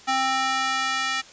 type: tone with high-pass filter sweep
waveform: square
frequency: 263.9 Hz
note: C4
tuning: 15 cents sharp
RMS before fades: -24 dBFS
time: 0.07-1.22 s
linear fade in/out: 20 ms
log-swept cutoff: 800 to 1700 Hz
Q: 1.2
effects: white hiss -47 dBFS RMS until 1.32 s + resampled to 16000 Hz